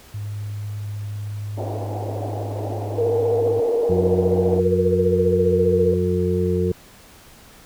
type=tone; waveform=sine; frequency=103.6 Hz; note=G#2; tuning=4 cents flat; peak=-26 dBFS; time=0.14-3.6 s; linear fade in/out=5 ms
type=band-pass noise; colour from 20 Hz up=white; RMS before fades=-30 dBFS; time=1.57-4.6 s; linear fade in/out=10 ms; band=260 to 790 Hz; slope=48 dB/octave
type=tone with vibrato; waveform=sine; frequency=466.2 Hz; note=A#4; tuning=in tune; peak=-17 dBFS; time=2.98-5.94 s; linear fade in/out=5 ms; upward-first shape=sine; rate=15 Hz; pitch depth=52 cents each way
type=harmonic tone; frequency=90.3 Hz; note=F#2; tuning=42 cents flat; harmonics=1 / 2 / 4 / 5; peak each=-23 / -23 / -23 / -23 dBFS; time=3.89-6.72 s; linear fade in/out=5 ms
effects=pink hiss -47 dBFS RMS until 7.65 s